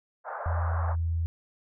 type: band-pass noise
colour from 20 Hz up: pink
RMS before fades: -36 dBFS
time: 0.24-0.96 s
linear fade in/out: 50 ms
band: 560 to 1500 Hz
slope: 48 dB/octave
type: tone with pitch glide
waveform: sine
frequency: 83.7 to 82.98 Hz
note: E2 to E2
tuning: +27 to +12 cents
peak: -25 dBFS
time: 0.46-1.26 s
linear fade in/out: 0 ms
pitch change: -15 cents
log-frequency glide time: 0.81-0.92 s
effects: none